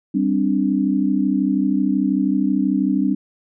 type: chord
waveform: sine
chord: G suspended fourth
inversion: none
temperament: equal with one note detuned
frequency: 196 / 261.6 / 294.5 Hz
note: G3 / C4 / D4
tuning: 0 / 0 / +5 cents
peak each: -20 dBFS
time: 0.14-3.15 s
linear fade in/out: 10 ms
effects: none